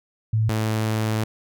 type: tone pair in turn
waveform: sine / sawtooth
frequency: 110 / 109.49 Hz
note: A2 / A2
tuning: 0 / -8 cents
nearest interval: unison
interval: 8 cents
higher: first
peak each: -17 dBFS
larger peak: neither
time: 0.33-0.49 / 0.49-1.24 s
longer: second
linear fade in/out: 5 ms
effects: none